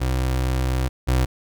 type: tone pair in turn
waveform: 30% pulse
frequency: 64.1 / 63.81 Hz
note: C2 / C2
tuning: -35 / -43 cents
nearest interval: unison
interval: 8 cents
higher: first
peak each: -17 / -14 dBFS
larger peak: second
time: 0-0.89 / 1.07-1.26 s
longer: first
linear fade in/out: 20 ms
effects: none